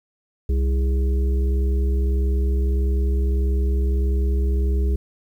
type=harmonic tone with a mistuned harmonic; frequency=65.6 Hz; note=C2; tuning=5 cents sharp; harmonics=1 / 3 / 5 / 6; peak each=-17 / -33 / -35 / -32 dBFS; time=0.49-4.96 s; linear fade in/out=5 ms; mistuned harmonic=6; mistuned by=+69 cents; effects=9-bit